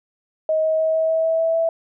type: tone with pitch steps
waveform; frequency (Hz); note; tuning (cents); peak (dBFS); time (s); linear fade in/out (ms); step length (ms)
sine; 630 / 634 / 638.1 / 642.1 / 646.2 / 650.3 / 654.5 / 658.7; D#5 / D#5 / D#5 / E5 / E5 / E5 / E5 / E5; +21 / +32 / +44 / -46 / -35 / -24 / -13 / -1; -16; 0.49-1.69; 2; 150
effects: none